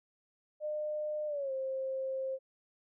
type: tone with pitch glide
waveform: sine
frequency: 605 to 529.7 Hz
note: D#5 to C5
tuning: -49 to +21 cents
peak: -33 dBFS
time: 0.6-2.39 s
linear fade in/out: 50 ms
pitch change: -230 cents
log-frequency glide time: 1.27-1.52 s
effects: none